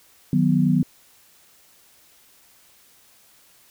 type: chord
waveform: sine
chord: B major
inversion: first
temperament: equal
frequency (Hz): 155.56 / 185 / 246.9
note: D#3 / F#3 / B3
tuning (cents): 0 / 0 / 0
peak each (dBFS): -20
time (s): 0.33-0.83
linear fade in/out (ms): 2
effects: white hiss -55 dBFS RMS until 3.7 s